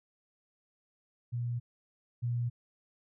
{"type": "tone pair in turn", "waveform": "sine", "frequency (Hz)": [120, 120], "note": ["B2", "B2"], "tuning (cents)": [-49, -49], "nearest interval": "unison", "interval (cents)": 0, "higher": "neither", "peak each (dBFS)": [-31, -29], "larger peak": "second", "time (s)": [[1.32, 1.6], [2.22, 2.5]], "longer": "neither", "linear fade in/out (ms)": 20, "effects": []}